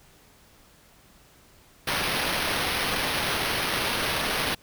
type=noise with sample-and-hold; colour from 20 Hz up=blue; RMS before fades=-27 dBFS; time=1.87-4.55 s; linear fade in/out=5 ms; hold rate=7350 Hz; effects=pink hiss -56 dBFS RMS until 4.62 s